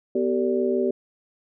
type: tone cluster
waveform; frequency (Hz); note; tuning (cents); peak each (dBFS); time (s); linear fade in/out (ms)
sine; 247.3 / 386.4 / 452.7 / 582; B3 / G4 / A4 / D5; +3 / -25 / +49 / -16; -26 / -22 / -29 / -29; 0.15-0.91; 5
effects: none